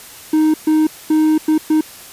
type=tone bursts at uneven times; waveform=triangle; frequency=311.1 Hz; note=D#4; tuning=in tune; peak=-8 dBFS; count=5; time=0.33-0.54 / 0.67-0.87 / 1.1-1.38 / 1.48-1.58 / 1.7-1.81 s; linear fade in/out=5 ms; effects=white hiss -37 dBFS RMS until 2.12 s + resampled to 32000 Hz